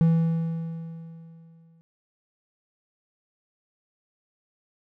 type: tone with exponential decay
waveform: triangle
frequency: 164.6 Hz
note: E3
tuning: 2 cents flat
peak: -13 dBFS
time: 0.01-1.81 s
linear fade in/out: 0 ms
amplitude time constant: 390 ms
effects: none